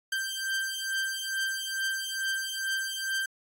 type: beating tone pair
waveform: sawtooth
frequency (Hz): 1568 / 1570.3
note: G6 / G6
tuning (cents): 0 / +3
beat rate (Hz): 2.3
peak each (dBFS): -29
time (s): 0.12-3.26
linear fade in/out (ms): 5
effects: AAC 64 kbps